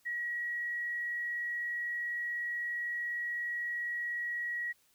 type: tone with frequency modulation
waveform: sine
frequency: 1912 Hz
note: A#6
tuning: 43 cents sharp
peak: -33 dBFS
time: 0.05-4.73 s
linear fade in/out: 20 ms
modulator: 37.1 Hz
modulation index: 0.28
effects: white hiss -69 dBFS RMS until 4.94 s